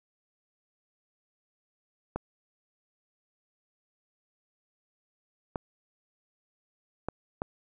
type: clicks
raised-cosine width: 1 ms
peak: -17 dBFS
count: 4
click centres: 2.16 / 5.558 / 7.086 / 7.419 s
effects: none